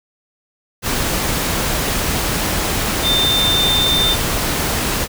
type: tone in noise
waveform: sine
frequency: 3592 Hz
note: A7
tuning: 35 cents sharp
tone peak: -14 dBFS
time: 3.02-4.17 s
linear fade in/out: 50 ms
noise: pink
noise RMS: -19 dBFS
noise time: 0.82-5.08 s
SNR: +2 dB
effects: none